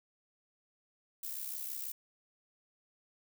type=noise with amplitude modulation; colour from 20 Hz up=violet; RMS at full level=-38 dBFS; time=1.23-1.92 s; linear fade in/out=5 ms; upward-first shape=sine; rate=66.1 Hz; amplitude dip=60%; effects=none